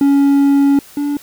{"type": "tone pair in turn", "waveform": "triangle", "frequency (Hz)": [280, 288.5], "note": ["C#4", "D4"], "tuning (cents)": [18, -31], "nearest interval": "minor second", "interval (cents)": 51, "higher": "second", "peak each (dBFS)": [-6, -13], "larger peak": "first", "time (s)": [[0.01, 0.79], [0.97, 1.17]], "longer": "first", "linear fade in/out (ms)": 2, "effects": ["white hiss -41 dBFS RMS until 1.22 s"]}